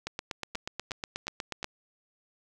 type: two click trains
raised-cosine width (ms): 0.2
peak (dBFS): -20 / -16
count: 4 / 14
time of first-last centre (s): 0.55-1.629 / 0.07-1.644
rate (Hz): 2.78 / 8.26
effects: none